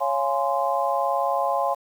sine chord, Db major seventh, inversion none, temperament just, 554.4 / 693 / 831.5 / 1039.4 Hz, Db5 / F5 / Ab5 / C6, 0 / -14 / +2 / -12 cents, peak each -26 dBFS, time 0-1.75 s, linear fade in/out 20 ms, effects 8-bit

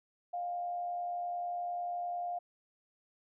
sine tone with frequency modulation, 705 Hz, F5, 16 cents sharp, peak -34 dBFS, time 0.33-2.39 s, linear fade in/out 10 ms, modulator 88.7 Hz, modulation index 0.28, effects none

